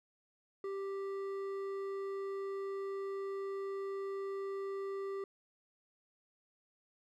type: tone with hard clipping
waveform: sine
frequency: 392 Hz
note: G4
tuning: in tune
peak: -39 dBFS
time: 0.64-5.24 s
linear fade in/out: 2 ms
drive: 8 dB
effects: none